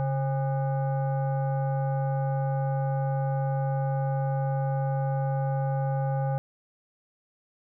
sine tone with frequency modulation, 138.59 Hz, C#3, in tune, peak -24 dBFS, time 0-6.38 s, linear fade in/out 0 ms, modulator 675 Hz, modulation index 0.74, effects none

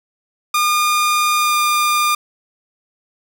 sawtooth tone with pitch glide, 1213 to 1204.6 Hz, D#6 to D6, -44 to +44 cents, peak -10 dBFS, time 0.54-2.15 s, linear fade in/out 5 ms, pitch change -12 cents, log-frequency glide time 1.38-1.57 s, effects none

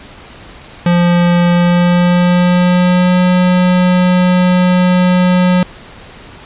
square tone with pitch glide, 174.4 to 180.97 Hz, F3 to F#3, -2 to -38 cents, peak -8 dBFS, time 0.86-5.63 s, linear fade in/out 2 ms, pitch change +64 cents, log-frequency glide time 1.5-3.19 s, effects pink hiss -35 dBFS RMS until 6.45 s + resampled to 8000 Hz

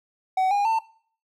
triangle tone with pitch steps, 753 / 813 / 896 Hz, F#5 / G#5 / A5, +30 / -37 / +31 cents, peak -17 dBFS, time 0.37-0.79 s, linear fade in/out 5 ms, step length 140 ms, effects noise-tail reverb RT60 0.5 s tail -19 dB re dry

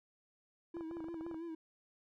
triangle tone with vibrato, 329.6 Hz, E4, in tune, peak -39 dBFS, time 0.74-1.55 s, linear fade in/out 5 ms, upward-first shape sine, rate 6 Hz, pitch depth 59 cents each way
clicks, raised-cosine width 1 ms, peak -36 dBFS, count 12, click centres 0.768 / 0.809 / 0.912 / 0.969 / 1.005 / 1.043 / 1.085 / 1.143 / 1.21 / 1.265 / 1.313 / 1.344 s
effects none

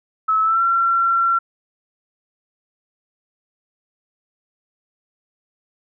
sine tone with pitch glide, 1297 to 1361.5 Hz, E6 to F6, -28 to -44 cents, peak -14 dBFS, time 0.28-1.39 s, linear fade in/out 10 ms, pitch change +84 cents, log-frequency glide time 0.42-0.62 s, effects none

